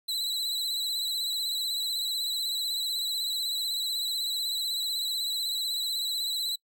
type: tone with vibrato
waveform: 40% pulse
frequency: 3976 Hz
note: B7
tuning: 11 cents sharp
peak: -27 dBFS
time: 0.08-6.56 s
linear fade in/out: 10 ms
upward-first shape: sine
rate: 16 Hz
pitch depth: 51 cents each way
effects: noise-tail reverb RT60 0.1 s tail -26 dB re dry